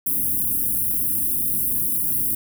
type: band-stop noise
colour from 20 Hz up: white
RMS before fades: -22 dBFS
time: 0.06-2.35 s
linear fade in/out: 5 ms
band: 330 to 9900 Hz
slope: 48 dB/octave
effects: none